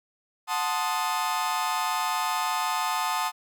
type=chord; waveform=40% pulse; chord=F# diminished seventh; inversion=none; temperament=equal with one note detuned; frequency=734.5 / 880 / 1046.5 / 1244.5 Hz; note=F#5 / A5 / C6 / Eb6; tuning=-13 / 0 / 0 / 0 cents; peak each=-32 / -28 / -31 / -30 dBFS; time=0.47-3.32 s; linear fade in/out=50 ms; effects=none